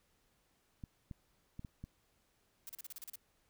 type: clicks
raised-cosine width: 5 ms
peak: -33 dBFS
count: 5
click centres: 0.838 / 1.112 / 1.594 / 1.648 / 1.84 s
type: noise bursts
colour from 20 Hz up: blue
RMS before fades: -47 dBFS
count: 9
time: 2.67-3.156 s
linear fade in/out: 0 ms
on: 22 ms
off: 36 ms
effects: pink hiss -75 dBFS RMS until 3.49 s